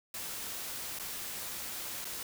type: noise with dropouts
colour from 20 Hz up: white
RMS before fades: -40 dBFS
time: 0.14-2.23 s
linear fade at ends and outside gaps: 2 ms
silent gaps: 0.989-0.996 / 2.045-2.052 s
effects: none